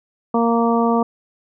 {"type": "harmonic tone", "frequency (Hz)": 232.3, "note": "A#3", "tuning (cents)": -6, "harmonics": [1, 2, 3, 4, 5], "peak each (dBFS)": [-17, -20, -22, -23, -24], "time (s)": [0.34, 1.03], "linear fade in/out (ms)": 5, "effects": []}